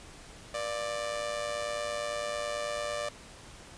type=tone with amplitude modulation; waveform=sawtooth; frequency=590 Hz; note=D5; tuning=8 cents sharp; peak=-25 dBFS; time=0.54-3.09 s; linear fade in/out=5 ms; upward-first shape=sine; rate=109 Hz; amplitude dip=70%; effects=pink hiss -50 dBFS RMS until 3.77 s + resampled to 22050 Hz